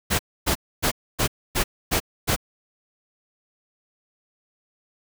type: noise bursts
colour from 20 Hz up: pink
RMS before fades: -21 dBFS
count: 7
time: 0.1-2.364 s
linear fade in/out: 20 ms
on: 92 ms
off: 270 ms
effects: none